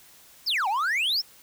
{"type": "exponential two-way sweep", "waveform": "triangle", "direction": "down then up", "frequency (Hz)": [5588, 743, 5588], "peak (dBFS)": -21, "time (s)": [0.46, 1.22], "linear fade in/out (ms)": 20, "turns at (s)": 0.68, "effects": ["white hiss -53 dBFS RMS until 1.42 s"]}